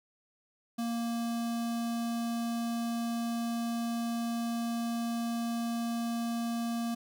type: tone with notch filter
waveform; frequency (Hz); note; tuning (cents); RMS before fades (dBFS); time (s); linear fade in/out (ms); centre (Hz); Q
square; 233.1; A#3; 0; -33; 0.78-6.95; 10; 2000; 1.8
effects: none